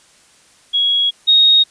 sine tone pair in turn, 3323 / 3741 Hz, G#7 / A#7, 0 / +5 cents, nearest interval major second, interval 205 cents, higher second, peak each -12 / -7 dBFS, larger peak second, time 0.73-1.11 / 1.27-1.64 s, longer first, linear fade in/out 20 ms, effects white hiss -50 dBFS RMS until 1.7 s + resampled to 22050 Hz

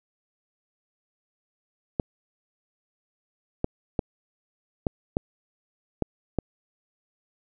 clicks, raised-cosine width 2 ms, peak -10 dBFS, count 7, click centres 1.998 / 3.644 / 3.992 / 4.868 / 5.169 / 6.023 / 6.387 s, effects none

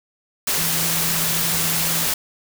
sine tone in noise, 164.81 Hz, E3, in tune, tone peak -29 dBFS, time 0.58-2.05 s, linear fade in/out 5 ms, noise white, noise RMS -21 dBFS, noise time 0.47-2.14 s, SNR -11 dB, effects none

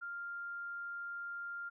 sine tone, 1396.9 Hz, F6, in tune, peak -40 dBFS, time 0.01-1.7 s, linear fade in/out 20 ms, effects none

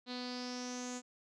sawtooth tone with low-pass filter sweep, 248.4 Hz, B3, 10 cents sharp, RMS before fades -42 dBFS, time 0.06-1.02 s, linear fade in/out 50 ms, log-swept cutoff 4100 to 7100 Hz, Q 7, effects none

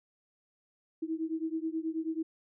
sine beating tone pair, 318 / 327.3 Hz, D#4 / E4, +38 / -12 cents, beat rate 9.3 Hz, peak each -34 / -35 dBFS, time 1.02-2.23 s, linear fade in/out 10 ms, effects none

